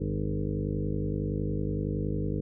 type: harmonic tone with a mistuned harmonic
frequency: 50.8 Hz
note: G#1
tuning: 38 cents flat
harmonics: 1 / 2 / 3 / 4 / 5 / 6 / 8 / 9 / 10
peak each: -35 / -34 / -33 / -36 / -42 / -36 / -39 / -39 / -45 dBFS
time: 0-2.41 s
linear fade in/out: 10 ms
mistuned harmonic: 2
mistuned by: -75 cents
effects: none